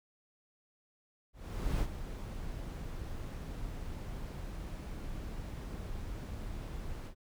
brown noise with ADSR envelope, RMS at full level -31 dBFS, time 1.33-7.15 s, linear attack 480 ms, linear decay 60 ms, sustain -10 dB, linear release 87 ms, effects none

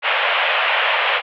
white band-pass noise, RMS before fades -18 dBFS, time 0.02-1.22 s, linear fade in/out 50 ms, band 510 to 3100 Hz, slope 48 dB/octave, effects none

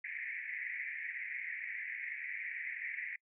pink band-pass noise, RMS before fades -42 dBFS, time 0.04-3.16 s, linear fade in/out 5 ms, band 1800 to 2300 Hz, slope 96 dB/octave, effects noise-tail reverb RT60 0.1 s tail -26 dB re dry

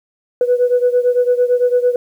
sine beating tone pair, 490 / 498.9 Hz, B4 / B4, -14 / +17 cents, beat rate 8.9 Hz, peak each -12 / -15 dBFS, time 0.41-1.96 s, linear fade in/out 2 ms, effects tanh soft clip ceiling -5 dBFS + 8-bit

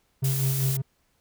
triangle tone with tremolo, 133.9 Hz, C3, 40 cents sharp, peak -19 dBFS, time 0.22-0.82 s, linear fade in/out 10 ms, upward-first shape sine, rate 5.1 Hz, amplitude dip 45%
blue noise, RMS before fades -31 dBFS, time 0.24-0.77 s, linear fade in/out 5 ms
effects pink hiss -69 dBFS RMS until 1.2 s

